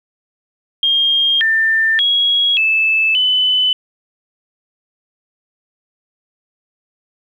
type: tone with pitch steps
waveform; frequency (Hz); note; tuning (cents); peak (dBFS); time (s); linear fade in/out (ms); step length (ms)
sine; 3222 / 1790 / 3314 / 2624 / 3012; G7 / A6 / G#7 / E7 / F#7; +47 / +29 / -4 / -9 / +30; -11; 0.83-3.73; 2; 580
effects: 8-bit